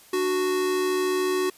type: tone pair together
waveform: square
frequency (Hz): 296.1 / 369.8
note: D4 / F#4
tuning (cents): +14 / -1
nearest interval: major third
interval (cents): 385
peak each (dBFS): -33 / -23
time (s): 0.13-1.5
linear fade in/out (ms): 5
effects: white hiss -52 dBFS RMS until 1.57 s + resampled to 32000 Hz